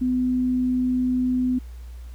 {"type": "tone", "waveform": "sine", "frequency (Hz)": 252.5, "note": "B3", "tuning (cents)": 39, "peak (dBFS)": -19, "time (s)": [0.01, 1.59], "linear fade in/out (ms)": 10, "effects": ["added 60 Hz sine -35 dBFS peak until 2.14 s", "pink hiss -56 dBFS RMS until 2.14 s"]}